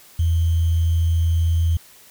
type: tone with sample-and-hold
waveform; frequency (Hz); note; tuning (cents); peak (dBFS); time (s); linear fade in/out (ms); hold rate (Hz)
sine; 83.1; E2; +15; -15; 0.19-1.77; 5; 3150
effects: white hiss -48 dBFS RMS until 2.1 s